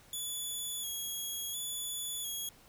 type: tone with vibrato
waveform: 10% pulse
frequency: 3378 Hz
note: G#7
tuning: 29 cents sharp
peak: -29 dBFS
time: 0.13-2.49 s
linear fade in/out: 2 ms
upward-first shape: square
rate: 0.71 Hz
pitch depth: 33 cents each way
effects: pink hiss -60 dBFS RMS until 2.68 s